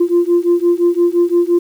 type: beating tone pair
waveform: sine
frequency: 344.3 / 350.1 Hz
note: F4 / F4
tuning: -25 / +4 cents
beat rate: 5.8 Hz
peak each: -12 dBFS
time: 0-1.59 s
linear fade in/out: 10 ms
effects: tanh soft clip ceiling -5 dBFS + 7-bit